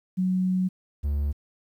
sine / triangle tone pair in turn, 185 / 72.07 Hz, F#3 / D2, 0 / -32 cents, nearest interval octave + major third, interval 1632 cents, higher first, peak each -21 dBFS, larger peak neither, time 0.17-0.69 / 1.03-1.33 s, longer first, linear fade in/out 20 ms, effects 10-bit

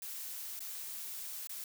blue noise with dropouts, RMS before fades -43 dBFS, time 0.02-1.64 s, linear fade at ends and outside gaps 2 ms, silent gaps 0.593-0.604 / 1.472-1.494 s, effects none

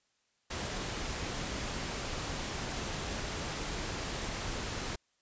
pink noise, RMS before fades -37 dBFS, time 0.5-4.96 s, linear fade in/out 10 ms, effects white hiss -75 dBFS RMS until 5.21 s + resampled to 16000 Hz

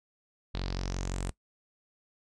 sawtooth tone with low-pass filter sweep, 45.81 Hz, F#1, 17 cents flat, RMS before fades -34 dBFS, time 0.54-1.31 s, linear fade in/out 10 ms, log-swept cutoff 4000 to 8900 Hz, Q 4.5, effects noise-tail reverb RT60 0.1 s tail -21 dB re dry

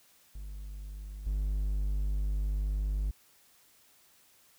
triangle tone with level steps, 50.3 Hz, G1, 45 cents sharp, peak -37 / -26 dBFS, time 0.35-3.11 s, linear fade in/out 5 ms, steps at 1.26 s, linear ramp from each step 5 ms, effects white hiss -63 dBFS RMS until 4.58 s

